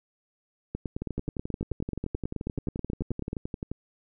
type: two click trains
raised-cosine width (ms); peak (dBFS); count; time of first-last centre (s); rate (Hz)
3; -18 / -19; 25 / 32; 0.75-3.331 / 1.02-3.716; 9.3 / 11.5
effects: none